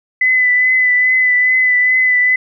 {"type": "tone with vibrato", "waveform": "sine", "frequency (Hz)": 2007, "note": "B6", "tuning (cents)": 27, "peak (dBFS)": -9, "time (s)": [0.21, 2.36], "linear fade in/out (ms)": 5, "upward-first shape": "triangle", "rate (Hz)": 2.4, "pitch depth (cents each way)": 25, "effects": []}